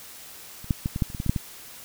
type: clicks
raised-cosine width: 5 ms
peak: -29 / -9 / -13 / -16 / -9 / -29 / -21 / -16 / -16 / -7 / -13 dBFS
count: 11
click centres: 0.644 / 0.708 / 0.859 / 0.961 / 1.022 / 1.101 / 1.148 / 1.201 / 1.263 / 1.295 / 1.362 s
effects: white hiss -44 dBFS RMS until 1.84 s